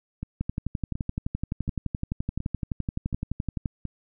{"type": "two click trains", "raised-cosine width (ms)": 5, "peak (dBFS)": [-15, -19], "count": [39, 6], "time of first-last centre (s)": [[0.41, 3.658], [0.23, 3.853]], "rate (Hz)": [11.7, 1.38], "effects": []}